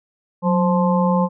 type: harmonic tone with a mistuned harmonic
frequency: 174.61 Hz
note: F3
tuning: in tune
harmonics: 1 / 3 / 5 / 6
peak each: -16 / -21 / -23 / -24 dBFS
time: 0.42-1.29 s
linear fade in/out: 50 ms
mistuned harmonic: 1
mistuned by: +84 cents
effects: none